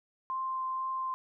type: tone with vibrato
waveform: sine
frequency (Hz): 1046.5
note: C6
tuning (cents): 0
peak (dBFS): -31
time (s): 0.3-1.14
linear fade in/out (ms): 0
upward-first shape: triangle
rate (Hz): 2.1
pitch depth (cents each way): 8
effects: none

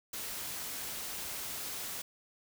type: noise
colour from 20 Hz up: white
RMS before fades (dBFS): -40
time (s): 0.13-2.02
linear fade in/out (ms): 5
effects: none

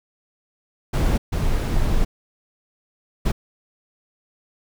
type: noise bursts at uneven times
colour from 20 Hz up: brown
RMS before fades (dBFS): -19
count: 3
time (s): 0.93-1.18 / 1.32-2.05 / 3.25-3.32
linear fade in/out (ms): 10
effects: none

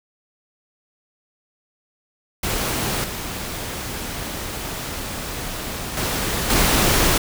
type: noise with level steps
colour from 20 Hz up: pink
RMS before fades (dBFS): -23 / -29 / -23 / -17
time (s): 2.43-7.18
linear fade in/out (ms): 5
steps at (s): 3.04 / 5.97 / 6.5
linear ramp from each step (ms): 2
effects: none

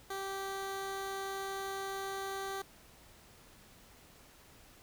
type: tone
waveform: 15% pulse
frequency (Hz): 389.6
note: G4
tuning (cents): -11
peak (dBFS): -31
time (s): 0.1-2.62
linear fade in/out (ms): 5
effects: pink hiss -59 dBFS RMS until 4.82 s

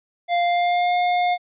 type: tone with pitch glide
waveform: square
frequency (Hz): 697 to 713.3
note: F5 to F5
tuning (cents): -4 to +36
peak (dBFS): -18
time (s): 0.28-1.38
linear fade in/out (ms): 50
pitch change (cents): +40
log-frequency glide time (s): 0.43-0.96
effects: resampled to 8000 Hz

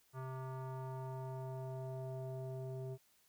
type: tone with low-pass filter sweep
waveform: square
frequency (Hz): 130.8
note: C3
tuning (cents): 0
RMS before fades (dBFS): -44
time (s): 0.13-2.98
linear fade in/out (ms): 50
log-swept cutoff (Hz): 1200 to 520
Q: 2.9
effects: white hiss -72 dBFS RMS until 3.28 s

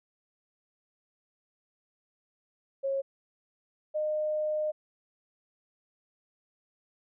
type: tone pair in turn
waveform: sine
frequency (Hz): 545 / 611.7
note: C#5 / D#5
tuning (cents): -29 / -30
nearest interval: major second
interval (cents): 199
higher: second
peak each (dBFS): -27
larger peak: neither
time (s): 2.83-3.02 / 3.94-4.72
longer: second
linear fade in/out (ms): 20
effects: none

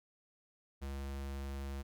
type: tone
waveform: square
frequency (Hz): 68.8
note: C#2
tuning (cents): -12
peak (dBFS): -40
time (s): 0.81-1.83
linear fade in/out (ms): 20
effects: none

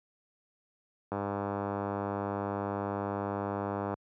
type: click train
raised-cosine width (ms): 1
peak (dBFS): -19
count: 283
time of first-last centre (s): 1.12-3.94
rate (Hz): 100
effects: high-pass 80 Hz 12 dB/octave

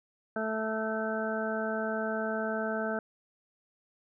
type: harmonic tone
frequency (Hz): 219.6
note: A3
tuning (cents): -3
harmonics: 1 / 2 / 3 / 4 / 6 / 7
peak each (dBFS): -35 / -36 / -34 / -42 / -40 / -37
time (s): 0.36-2.99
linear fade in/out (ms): 2
effects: none

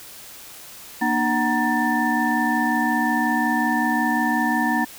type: tone cluster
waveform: sine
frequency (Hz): 235.5 / 301 / 751 / 940 / 1775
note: A#3 / D4 / F#5 / A#5 / A6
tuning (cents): +18 / +43 / +26 / +14 / +15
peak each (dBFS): -23 / -25 / -26 / -25 / -24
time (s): 1.01-4.85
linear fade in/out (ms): 10
effects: white hiss -41 dBFS RMS until 4.98 s

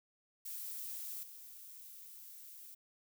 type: noise with level steps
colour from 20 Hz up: violet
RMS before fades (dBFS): -44 / -53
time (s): 0.45-2.75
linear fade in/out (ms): 10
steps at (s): 1.23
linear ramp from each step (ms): 2
effects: none

